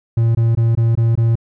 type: tone bursts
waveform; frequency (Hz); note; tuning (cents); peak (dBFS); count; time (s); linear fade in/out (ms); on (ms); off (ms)
triangle; 115; A#2; -23; -9; 6; 0.17-1.355; 5; 180; 21
effects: none